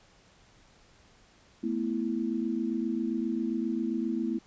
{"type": "chord", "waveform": "sine", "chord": "A suspended second", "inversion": "none", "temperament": "just", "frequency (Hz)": [220, 247.5, 330], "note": ["A3", "B3", "E4"], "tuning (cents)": [0, 4, 2], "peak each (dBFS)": -32, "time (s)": [1.63, 4.39], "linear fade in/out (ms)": 10, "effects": ["pink hiss -60 dBFS RMS until 4.46 s", "resampled to 16000 Hz"]}